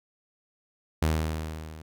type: tone with level ramp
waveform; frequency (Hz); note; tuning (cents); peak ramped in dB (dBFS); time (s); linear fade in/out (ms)
sawtooth; 78.7; D#2; +20; -17 to -38; 1.02-1.82; 5
effects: none